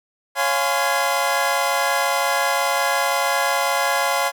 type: chord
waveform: 25% pulse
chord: Db major seventh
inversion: none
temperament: equal with one note detuned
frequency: 554.4 / 698.5 / 830.6 / 1023.2 Hz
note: Db5 / F5 / Ab5 / C6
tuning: 0 / 0 / 0 / -39 cents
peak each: -20 dBFS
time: 0.35-4.32 s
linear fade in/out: 50 ms
effects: none